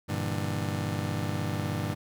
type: chord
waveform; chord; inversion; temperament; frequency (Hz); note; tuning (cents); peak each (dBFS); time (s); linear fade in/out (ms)
30% pulse; E half-diminished seventh; first; just; 98.89 / 118.67 / 148.33 / 164.81; G2 / Bb2 / D3 / E3; +16 / +31 / +18 / 0; -30 / -33 / -32 / -35; 0.08-1.95; 20
effects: none